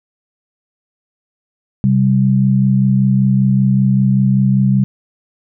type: tone pair together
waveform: sine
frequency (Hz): 130.81 / 195.99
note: C3 / G3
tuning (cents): 0 / 0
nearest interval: perfect fifth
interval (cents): 700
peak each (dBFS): -12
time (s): 1.84-4.84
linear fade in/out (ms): 0
effects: none